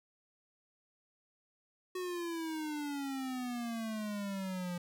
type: exponential sweep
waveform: square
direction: down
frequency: 370 to 174.3 Hz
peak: -37 dBFS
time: 1.95-4.78 s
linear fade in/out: 5 ms
effects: none